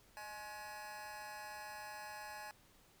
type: tone with amplitude modulation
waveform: 25% pulse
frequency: 843 Hz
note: G#5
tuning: 26 cents sharp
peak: -39 dBFS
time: 0.17-2.51 s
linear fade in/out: 0 ms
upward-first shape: sine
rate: 227 Hz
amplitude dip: 90%
effects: pink hiss -67 dBFS RMS until 3 s